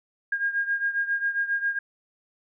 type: beating tone pair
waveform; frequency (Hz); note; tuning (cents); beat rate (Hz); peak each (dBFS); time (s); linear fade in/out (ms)
sine; 1619 / 1626.4; G#6 / G#6; -45 / -37; 7.4; -25 / -29; 0.32-1.79; 5
effects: none